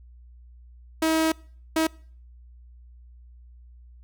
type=tone bursts at uneven times; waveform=sawtooth; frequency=320 Hz; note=D#4; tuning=49 cents sharp; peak=-16 dBFS; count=2; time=1.02-1.32 / 1.76-1.87 s; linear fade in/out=5 ms; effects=noise-tail reverb RT60 0.5 s tail -24 dB re dry + added 60 Hz sine -46 dBFS peak until 4.03 s